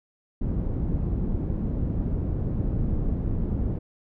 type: low-pass noise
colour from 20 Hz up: pink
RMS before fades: -26 dBFS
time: 0.41-3.79 s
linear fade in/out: 10 ms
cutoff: 250 Hz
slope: 12 dB/octave
effects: none